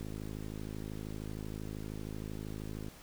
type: click train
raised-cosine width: 3 ms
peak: -29 dBFS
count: 153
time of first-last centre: 0.01-2.883 s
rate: 52.9 Hz
effects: pink hiss -55 dBFS RMS until 3.02 s